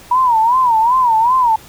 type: tone with vibrato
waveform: sine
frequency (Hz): 956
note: A#5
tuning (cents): +43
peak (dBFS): -9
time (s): 0.11-1.56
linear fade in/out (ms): 5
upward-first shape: sine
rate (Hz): 2.6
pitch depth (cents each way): 150
effects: pink hiss -40 dBFS RMS until 1.68 s